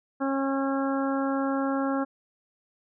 harmonic tone, 272.2 Hz, C#4, 31 cents flat, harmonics 1 / 2 / 3 / 4 / 5 / 6, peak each -26 / -31 / -34 / -36 / -35 / -41 dBFS, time 0.2-2.05 s, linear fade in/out 20 ms, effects none

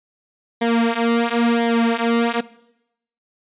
sawtooth tone with flanger, 233.1 Hz, A#3, in tune, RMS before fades -18 dBFS, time 0.61-2.41 s, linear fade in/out 10 ms, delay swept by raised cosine 0.74 to 5.54 ms, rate 0.97 Hz, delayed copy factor -0.95, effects noise-tail reverb RT60 0.8 s tail -19 dB re dry + resampled to 8000 Hz

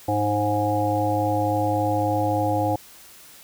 harmonic tone with a mistuned harmonic, 103.5 Hz, G#2, 5 cents flat, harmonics 1 / 3 / 5 / 7 / 8, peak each -26 / -26 / -26 / -26 / -26 dBFS, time 0.08-2.76 s, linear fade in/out 5 ms, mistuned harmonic 5, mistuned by +36 cents, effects white hiss -47 dBFS RMS until 3.43 s

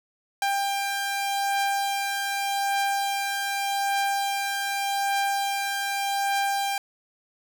sawtooth beating tone pair, 794 / 794.84 Hz, G5 / G5, +22 / +24 cents, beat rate 0.84 Hz, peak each -29 / -21 dBFS, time 0.42-6.78 s, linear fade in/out 2 ms, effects none

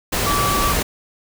sine tone in noise, 1153 Hz, D6, 32 cents flat, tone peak -19 dBFS, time 0.26-0.73 s, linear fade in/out 10 ms, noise pink, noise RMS -20 dBFS, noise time 0.12-0.83 s, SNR -2 dB, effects none

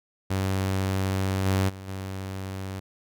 sawtooth tone with level steps, 95.7 Hz, G2, 41 cents flat, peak -20 / -17 / -34 / -28 dBFS, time 0.3-2.8 s, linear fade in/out 10 ms, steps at 1.45 / 1.68 / 1.87 s, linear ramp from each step 20 ms, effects none

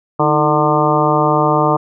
harmonic tone with a mistuned harmonic, 150 Hz, D3, 37 cents sharp, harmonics 1 / 2 / 3 / 4 / 5 / 6 / 7 / 8, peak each -19 / -19 / -19 / -19 / -19 / -19 / -19 / -19 dBFS, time 0.19-1.77 s, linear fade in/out 10 ms, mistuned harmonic 2, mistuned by +91 cents, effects none

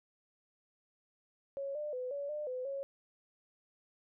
sine tone with pitch steps, 553 / 598 / 504 / 567 / 600 / 507 / 551 Hz, C#5 / D5 / B4 / C#5 / D5 / B4 / C#5, -4 / +31 / +35 / +39 / +37 / +45 / -11 cents, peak -36 dBFS, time 1.57-2.83 s, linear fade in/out 0 ms, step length 180 ms, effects none

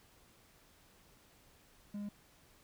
triangle tone, 204.9 Hz, G#3, 23 cents flat, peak -37 dBFS, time 1.94-2.09 s, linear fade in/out 5 ms, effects pink hiss -65 dBFS RMS until 2.63 s

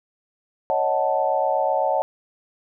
sine chord, D# half-diminished seventh, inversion third, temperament equal, 554.4 / 622.3 / 740 / 880 Hz, C#5 / D#5 / F#5 / A5, 0 / 0 / 0 / 0 cents, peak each -24 dBFS, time 0.7-2.02 s, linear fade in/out 0 ms, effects none

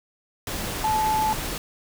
sine tone in noise, 867 Hz, A5, 26 cents flat, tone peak -20 dBFS, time 0.84-1.33 s, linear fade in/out 2 ms, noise pink, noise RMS -30 dBFS, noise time 0.47-1.58 s, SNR +7 dB, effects none

